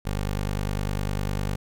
15% pulse tone, 49.94 Hz, G1, 33 cents sharp, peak -19 dBFS, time 0.05-1.56 s, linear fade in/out 10 ms, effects none

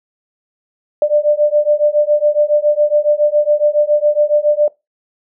sine beating tone pair, 591 / 598.2 Hz, D5 / D5, +11 / +32 cents, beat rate 7.2 Hz, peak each -13 dBFS, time 1.02-4.68 s, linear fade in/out 2 ms, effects noise-tail reverb RT60 0.2 s tail -20 dB re dry

